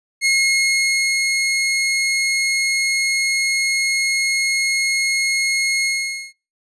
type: tone with ADSR envelope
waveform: sawtooth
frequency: 2160 Hz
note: C#7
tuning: 45 cents flat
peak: -10 dBFS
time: 0.21-6.33 s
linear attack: 45 ms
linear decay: 920 ms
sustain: -3 dB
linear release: 480 ms
effects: noise-tail reverb RT60 0.3 s tail -26 dB re dry + resampled to 24000 Hz